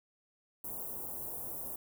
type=band-stop noise; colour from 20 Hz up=white; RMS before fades=-41 dBFS; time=0.64-1.76 s; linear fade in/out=5 ms; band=880 to 11000 Hz; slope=24 dB/octave; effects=none